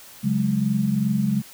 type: chord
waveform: sine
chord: C# suspended fourth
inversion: none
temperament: equal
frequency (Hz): 138.59 / 185 / 207.7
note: C#3 / F#3 / G#3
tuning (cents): 0 / 0 / 0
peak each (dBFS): -25 / -25 / -21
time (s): 0.23-1.42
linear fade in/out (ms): 20
effects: white hiss -45 dBFS RMS until 1.53 s

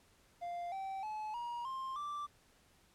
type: tone with pitch steps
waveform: triangle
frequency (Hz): 697 / 773.4 / 858.1 / 952.1 / 1056.5 / 1172.2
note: F5 / G5 / A5 / A#5 / C6 / D6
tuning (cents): -4 / -24 / -44 / +36 / +16 / -4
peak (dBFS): -37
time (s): 0.41-2.27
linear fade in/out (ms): 20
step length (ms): 310
effects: pink hiss -68 dBFS RMS until 2.94 s + low-pass 12000 Hz 12 dB/octave

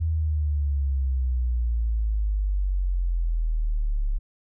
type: exponential sweep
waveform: sine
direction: down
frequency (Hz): 81.9 to 34.65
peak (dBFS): -21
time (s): 0-4.19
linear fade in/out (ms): 20
effects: none

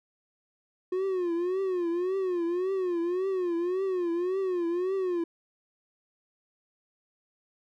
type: tone with vibrato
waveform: triangle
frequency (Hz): 361.2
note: F#4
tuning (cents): -42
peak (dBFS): -24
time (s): 0.92-5.24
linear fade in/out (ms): 5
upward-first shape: triangle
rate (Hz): 1.8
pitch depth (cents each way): 140
effects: none

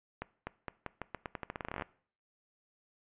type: accelerating click train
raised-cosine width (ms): 0.5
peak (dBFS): -22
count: 21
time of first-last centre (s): 0.22-1.822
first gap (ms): 250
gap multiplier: 0.85
effects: noise-tail reverb RT60 0.5 s tail -20 dB re dry + resampled to 8000 Hz

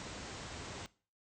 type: low-pass noise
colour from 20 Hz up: pink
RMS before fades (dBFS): -45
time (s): 0-0.86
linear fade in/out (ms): 0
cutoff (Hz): 8200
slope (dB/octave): 96
effects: noise-tail reverb RT60 0.4 s tail -20 dB re dry + high-pass 60 Hz 12 dB/octave

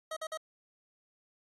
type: tone bursts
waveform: 25% pulse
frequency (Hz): 634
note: D#5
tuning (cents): +32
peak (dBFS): -32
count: 3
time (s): 0.11-0.374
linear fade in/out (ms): 5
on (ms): 56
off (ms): 48
effects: AAC 32 kbps

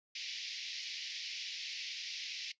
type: band-pass noise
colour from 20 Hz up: white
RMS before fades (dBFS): -43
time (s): 0.15-2.52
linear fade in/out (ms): 5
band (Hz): 2100 to 5500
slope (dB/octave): 48
effects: noise-tail reverb RT60 0.1 s tail -17 dB re dry + resampled to 16000 Hz

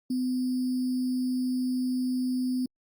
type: tone with sample-and-hold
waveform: sine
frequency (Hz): 253.6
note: B3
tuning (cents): +46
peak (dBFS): -25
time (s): 0.1-2.66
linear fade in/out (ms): 5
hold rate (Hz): 4900
effects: Opus 48 kbps

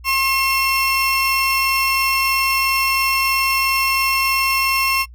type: tone pair together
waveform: 30% pulse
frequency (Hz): 1073 / 2704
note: C6 / E7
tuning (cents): +43 / +43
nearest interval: octave + major third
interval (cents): 1600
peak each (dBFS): -16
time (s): 0.04-5.06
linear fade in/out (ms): 50
effects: noise-tail reverb RT60 0.1 s tail -24 dB re dry + added 60 Hz sine -37 dBFS peak until 5.14 s

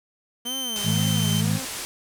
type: tone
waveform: sawtooth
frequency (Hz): 3098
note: G7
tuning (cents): -21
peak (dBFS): -24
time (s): 0.45-1.42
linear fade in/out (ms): 20
type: tone with vibrato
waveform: sawtooth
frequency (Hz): 233.8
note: A#3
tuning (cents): +5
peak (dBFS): -31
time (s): 0.45-1.65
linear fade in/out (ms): 5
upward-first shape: sine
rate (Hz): 2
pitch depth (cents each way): 230
type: low-pass noise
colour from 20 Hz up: white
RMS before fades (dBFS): -33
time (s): 0.76-1.85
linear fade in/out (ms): 0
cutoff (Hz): 11000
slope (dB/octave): 24
type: harmonic tone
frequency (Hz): 53.9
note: A1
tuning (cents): -35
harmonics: 2 / 3 / 4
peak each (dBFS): -25 / -23 / -27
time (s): 0.83-1.6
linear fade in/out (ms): 50
effects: none

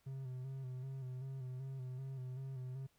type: tone with vibrato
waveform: triangle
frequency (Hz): 130.81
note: C3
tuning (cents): 0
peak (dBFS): -40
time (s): 0.06-2.87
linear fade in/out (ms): 10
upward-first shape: square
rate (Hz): 2.6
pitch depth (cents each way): 44
effects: pink hiss -75 dBFS RMS until 2.98 s

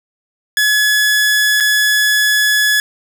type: tone with dropouts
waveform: sawtooth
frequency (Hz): 1700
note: G#6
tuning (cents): +40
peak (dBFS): -7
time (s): 0.57-2.8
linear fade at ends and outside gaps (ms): 1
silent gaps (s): 1.602-1.606
effects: none

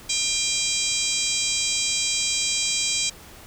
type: harmonic tone with a mistuned harmonic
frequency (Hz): 800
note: G5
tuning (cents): +35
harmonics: 3 / 4 / 5 / 6 / 7 / 8 / 9 / 10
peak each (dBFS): -30 / -30 / -30 / -30 / -30 / -30 / -30 / -30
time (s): 0.09-3.1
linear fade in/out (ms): 10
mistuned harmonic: 5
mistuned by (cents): -31
effects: pink hiss -45 dBFS RMS until 3.46 s

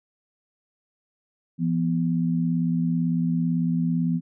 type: tone pair together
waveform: sine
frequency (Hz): 168.95 / 246.9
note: E3 / B3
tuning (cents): +43 / 0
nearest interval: perfect fifth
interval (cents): 657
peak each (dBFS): -22 / -25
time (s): 1.58-4.21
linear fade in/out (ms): 50
effects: none

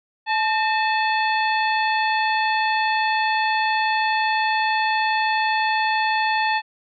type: harmonic tone with a mistuned harmonic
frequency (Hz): 868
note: A5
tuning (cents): -24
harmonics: 1 / 2 / 3 / 4 / 5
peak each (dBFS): -20 / -24 / -27 / -33 / -32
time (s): 0.26-6.62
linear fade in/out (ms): 50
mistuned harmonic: 2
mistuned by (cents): +75
effects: none

